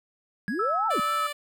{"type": "linear two-way sweep", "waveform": "sine", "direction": "up then down", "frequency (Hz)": [174.61, 915, 174.61], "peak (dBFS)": -27, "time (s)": [0.48, 1], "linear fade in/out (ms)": 2, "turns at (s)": 0.87}
{"type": "tone with exponential decay", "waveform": "triangle", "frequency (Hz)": 1661.2, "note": "G#6", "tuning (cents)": 0, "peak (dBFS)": -29, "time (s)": [0.48, 1.22], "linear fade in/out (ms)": 0, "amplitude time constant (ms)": 160}
{"type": "tone with vibrato", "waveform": "sine", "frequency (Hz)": 1304, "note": "E6", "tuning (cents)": -19, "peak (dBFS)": -24, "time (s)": [0.59, 1.27], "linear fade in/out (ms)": 5, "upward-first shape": "sine", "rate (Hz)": 4.2, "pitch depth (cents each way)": 25}
{"type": "tone", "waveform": "10% pulse", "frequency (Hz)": 587, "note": "D5", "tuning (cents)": -1, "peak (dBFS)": -23, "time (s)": [0.9, 1.33], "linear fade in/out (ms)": 10}
{"effects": []}